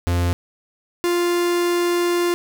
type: tone pair in turn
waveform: 45% pulse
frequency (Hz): 87.31 / 349.2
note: F2 / F4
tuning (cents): 0 / 0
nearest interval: 2 octaves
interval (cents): 2400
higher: second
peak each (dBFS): -17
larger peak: neither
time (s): 0.07-0.33 / 1.04-2.34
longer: second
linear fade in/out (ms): 0
effects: none